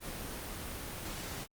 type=noise; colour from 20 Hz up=pink; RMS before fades=-41 dBFS; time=0-1.47 s; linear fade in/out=50 ms; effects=Opus 24 kbps